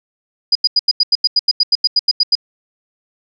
sine tone bursts, 4909 Hz, D#8, 24 cents flat, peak -8 dBFS, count 16, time 0.52-2.353 s, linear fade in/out 5 ms, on 33 ms, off 87 ms, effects none

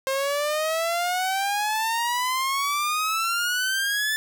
sawtooth exponential sweep, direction up, 530 to 1760 Hz, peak -19 dBFS, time 0.07-4.16 s, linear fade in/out 0 ms, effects none

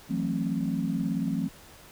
sine chord, F# half-diminished seventh, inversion third, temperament just, 166.5 / 185 / 222 / 266.4 Hz, E3 / F#3 / A3 / C4, +18 / 0 / +16 / +31 cents, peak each -31 dBFS, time 0.09-1.49 s, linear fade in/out 20 ms, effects tanh soft clip ceiling -15 dBFS + pink hiss -51 dBFS RMS until 1.91 s

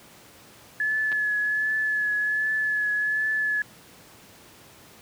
sine tone with vibrato, 1714 Hz, A6, 46 cents flat, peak -22 dBFS, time 0.8-3.62 s, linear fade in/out 2 ms, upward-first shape triangle, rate 1.3 Hz, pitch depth 28 cents each way
clicks, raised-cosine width 0.3 ms, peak -21 dBFS, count 2, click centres 1.118 / 1.126 s
effects pink hiss -50 dBFS RMS until 5.01 s + high-pass 100 Hz 12 dB/octave

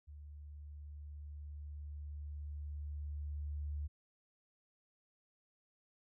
sine tone with level ramp, 73.6 Hz, D2, 4 cents sharp, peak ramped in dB -49 to -37 dBFS, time 0.07-3.88 s, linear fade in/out 20 ms, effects none

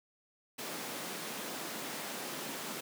pink high-pass noise, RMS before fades -41 dBFS, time 0.58-2.81 s, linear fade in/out 10 ms, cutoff 190 Hz, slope 24 dB/octave, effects none

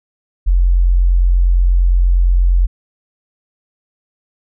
sine tone, 44.29 Hz, F1, 25 cents sharp, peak -8 dBFS, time 0.46-2.67 s, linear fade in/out 20 ms, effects none

